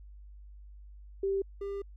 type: tone pair in turn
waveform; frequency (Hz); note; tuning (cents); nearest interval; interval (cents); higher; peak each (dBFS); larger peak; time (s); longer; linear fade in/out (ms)
sine / triangle; 391 / 398.5; G4 / G4; -4 / +28; unison; 32; second; -27 / -32; first; 1.23-1.42 / 1.61-1.82; second; 5
effects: added 50 Hz sine -47 dBFS peak until 1.96 s